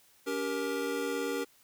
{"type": "chord", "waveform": "square", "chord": "G diminished", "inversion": "second", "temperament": "just", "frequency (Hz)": [282.2, 392, 470.4], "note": ["Db4", "G4", "Bb4"], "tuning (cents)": [31, 0, 16], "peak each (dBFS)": [-37, -37, -35], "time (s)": [0.26, 1.45], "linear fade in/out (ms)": 20, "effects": ["white hiss -63 dBFS RMS until 1.63 s"]}